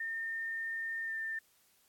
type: tone with pitch glide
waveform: sine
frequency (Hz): 1816 to 1793.1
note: A#6 to A6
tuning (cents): -46 to +32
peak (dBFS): -35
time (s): 0-1.39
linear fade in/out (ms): 5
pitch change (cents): -22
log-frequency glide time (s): 1.06-1.12
effects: white hiss -69 dBFS RMS until 1.88 s + AAC 64 kbps